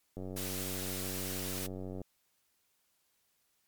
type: click train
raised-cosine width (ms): 2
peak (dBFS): -29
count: 174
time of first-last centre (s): 0.17-2.016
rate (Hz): 93.7
type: high-pass noise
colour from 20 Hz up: white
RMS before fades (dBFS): -40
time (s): 0.36-1.67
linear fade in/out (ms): 10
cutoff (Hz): 750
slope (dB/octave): 12
effects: white hiss -75 dBFS RMS until 3.67 s + MP3 96 kbps